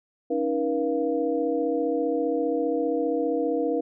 sine tone cluster, 281 / 316.1 / 480.4 / 688 Hz, C#4 / D#4 / B4 / F5, +24 / +27 / -48 / -26 cents, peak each -29 / -28 / -25 / -33 dBFS, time 0.3-3.81 s, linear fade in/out 10 ms, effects none

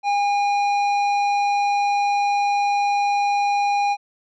sine tone with tanh clipping, 812 Hz, G#5, 39 cents flat, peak -19 dBFS, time 0.03-3.97 s, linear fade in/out 50 ms, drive 12 dB, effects resampled to 16000 Hz

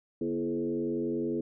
sine tone with frequency modulation, 333.3 Hz, E4, 19 cents sharp, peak -28 dBFS, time 0.21-1.41 s, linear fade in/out 5 ms, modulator 90.9 Hz, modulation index 1.3, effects none

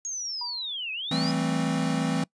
sine linear two-way sweep, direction down then up, 6645 to 2489 to 5080 Hz, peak -30 dBFS, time 0.05-1.31 s, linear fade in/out 0 ms, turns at 0.92 s
sine tone with exponential decay, 965 Hz, B5, 40 cents flat, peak -34 dBFS, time 0.41-0.77 s, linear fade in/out 5 ms, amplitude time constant 77 ms
square chord, A minor seventh, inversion second, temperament equal with one note detuned, 164.81 / 193.52 / 220 / 261.6 Hz, E3 / G3 / A3 / C4, 0 / -22 / 0 / 0 cents, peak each -29 / -34 / -32 / -29 dBFS, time 1.11-2.24 s, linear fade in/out 5 ms
effects noise-tail reverb RT60 0.1 s tail -24 dB re dry + resampled to 22050 Hz

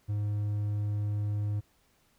triangle tone, 103.83 Hz, G#2, in tune, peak -26 dBFS, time 0.08-1.61 s, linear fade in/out 20 ms, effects pink hiss -68 dBFS RMS until 2.18 s

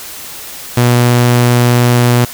sawtooth tone, 121.5 Hz, B2, 28 cents flat, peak -3 dBFS, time 0.77-2.25 s, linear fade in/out 5 ms, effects white hiss -28 dBFS RMS until 2.33 s

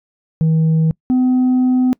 sine tone pair in turn, 160 / 254 Hz, D#3 / B3, +49 / +49 cents, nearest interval minor sixth, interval 800 cents, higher second, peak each -8 dBFS, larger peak neither, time 0.41-0.91 / 1.1-1.93 s, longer second, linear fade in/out 0 ms, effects noise-tail reverb RT60 0.1 s tail -26 dB re dry + tanh soft clip ceiling -10 dBFS

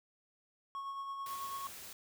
triangle tone with tremolo, 1100 Hz, C#6, 14 cents flat, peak -36 dBFS, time 0.75-1.67 s, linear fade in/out 0 ms, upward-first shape sine, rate 9.1 Hz, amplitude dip 35%
white noise, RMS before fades -49 dBFS, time 1.26-1.93 s, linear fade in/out 2 ms
effects none

